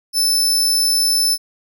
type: tone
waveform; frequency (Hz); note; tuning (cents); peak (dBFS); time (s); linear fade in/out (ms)
sawtooth; 5274; E8; 0; -11; 0.13-1.38; 50
effects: none